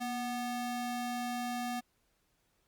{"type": "ring-modulated tone", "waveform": "square", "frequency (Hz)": 490.1, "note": "B4", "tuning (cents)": -13, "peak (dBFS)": -32, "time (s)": [0, 1.81], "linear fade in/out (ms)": 20, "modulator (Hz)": 251, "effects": ["pink hiss -75 dBFS RMS until 2.67 s", "Opus 48 kbps"]}